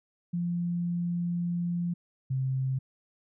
sine tone pair in turn, 173.5 / 131.91 Hz, F3 / C3, -11 / +14 cents, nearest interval perfect fourth, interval 475 cents, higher first, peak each -27 / -26 dBFS, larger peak second, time 0.33-1.94 / 2.3-2.79 s, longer first, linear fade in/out 10 ms, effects none

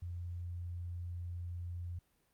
sine tone, 87.31 Hz, F2, in tune, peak -39 dBFS, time 0.02-1.99 s, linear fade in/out 5 ms, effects pink hiss -75 dBFS RMS until 2.33 s + Opus 48 kbps

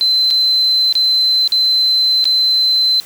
sine tone with dropouts, 4065 Hz, B7, 49 cents sharp, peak -10 dBFS, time 0.01-3 s, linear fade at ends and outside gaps 0 ms, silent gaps 0.304-0.309 / 0.926-0.953 / 1.476-1.521 / 2.242-2.254 s, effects white hiss -37 dBFS RMS until 3.05 s

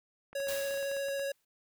clicks, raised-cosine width 0.5 ms, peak -35 dBFS, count 12, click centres 0.33 / 0.402 / 0.472 / 0.522 / 0.709 / 0.742 / 0.774 / 0.828 / 0.915 / 0.967 / 1.085 / 1.195 s
square tone with vibrato, 554.4 Hz, C#5, in tune, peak -33 dBFS, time 0.35-1.32 s, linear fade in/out 5 ms, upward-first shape sine, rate 14 Hz, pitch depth 10 cents each way
white noise with exponential decay, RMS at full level -38 dBFS, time 0.48-1.45 s, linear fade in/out 5 ms, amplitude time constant 210 ms
effects none

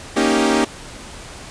sawtooth chord, Eb dominant seventh, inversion second, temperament equal, 233.1 / 277.2 / 311.1 / 392 Hz, Bb3 / Db4 / Eb4 / G4, 0 / 0 / 0 / 0 cents, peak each -16 dBFS, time 0.16-0.65 s, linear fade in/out 10 ms, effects pink hiss -36 dBFS RMS until 1.5 s + resampled to 22050 Hz

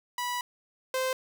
sawtooth tone pair in turn, 980 / 519.1 Hz, B5 / C5, -14 / -14 cents, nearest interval major seventh, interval 1100 cents, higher first, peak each -26 / -23 dBFS, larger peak second, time 0.18-0.41 / 0.94-1.13 s, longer first, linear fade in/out 2 ms, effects 10-bit

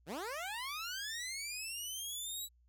15% pulse linear sweep, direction up, 130 to 3944 Hz, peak -33 dBFS, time 0.06-2.49 s, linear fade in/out 50 ms, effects added 60 Hz sine -65 dBFS peak until 2.68 s

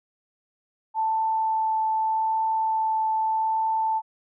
sine tone with vibrato, 882 Hz, A5, 4 cents sharp, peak -21 dBFS, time 0.94-4.02 s, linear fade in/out 50 ms, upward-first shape triangle, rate 0.82 Hz, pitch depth 8 cents each way, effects none

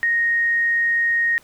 sine tone, 1864.7 Hz, A#6, in tune, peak -16 dBFS, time 0.03-1.38 s, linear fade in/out 0 ms, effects pink hiss -52 dBFS RMS until 1.43 s

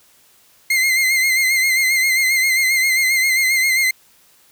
40% pulse tone with vibrato, 2093 Hz, C7, in tune, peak -13 dBFS, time 0.7-3.91 s, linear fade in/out 5 ms, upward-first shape sine, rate 7.5 Hz, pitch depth 50 cents each way, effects white hiss -53 dBFS RMS until 4.51 s

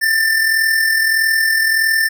square tone with amplitude modulation, 1785 Hz, A6, 24 cents sharp, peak -11 dBFS, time 0.01-2.09 s, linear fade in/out 20 ms, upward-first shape sine, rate 41.6 Hz, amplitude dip 45%, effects none

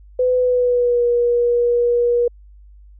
sine tone with pitch glide, 503 to 479.5 Hz, B4 to A#4, +32 to +49 cents, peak -13 dBFS, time 0.19-2.28 s, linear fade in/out 5 ms, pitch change -83 cents, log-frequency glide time 0.35-1.04 s, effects added 50 Hz sine -41 dBFS peak until 2.99 s

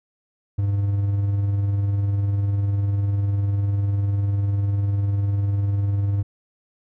triangle tone with tremolo, 100.2 Hz, G2, 38 cents sharp, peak -15 dBFS, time 0.58-6.23 s, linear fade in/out 10 ms, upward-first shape sine, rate 20 Hz, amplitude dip 35%, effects none

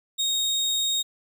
30% pulse tone, 3729 Hz, A#7, in tune, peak -20 dBFS, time 0.18-1.03 s, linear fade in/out 20 ms, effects none

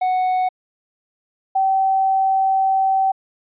triangle / sine tone pair in turn, 740 / 769.7 Hz, F#5 / G5, 0 / -32 cents, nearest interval minor second, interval 68 cents, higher second, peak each -14 dBFS, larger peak neither, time 0.01-0.49 / 1.55-3.12 s, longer second, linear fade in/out 10 ms, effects resampled to 8000 Hz

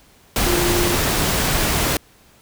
sine tone in noise, 350 Hz, F4, 4 cents sharp, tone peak -20 dBFS, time 0.46-0.95 s, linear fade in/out 2 ms, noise pink, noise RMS -19 dBFS, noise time 0.36-1.97 s, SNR -4 dB, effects pink hiss -52 dBFS RMS until 2.41 s

